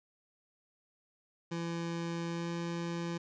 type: tone with pitch glide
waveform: 25% pulse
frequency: 168.7 to 170.07 Hz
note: E3 to F3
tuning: +40 to -46 cents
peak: -31 dBFS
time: 1.51-3.18 s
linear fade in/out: 10 ms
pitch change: +14 cents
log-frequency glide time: 2.27-2.5 s
effects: resampled to 16000 Hz + 11-bit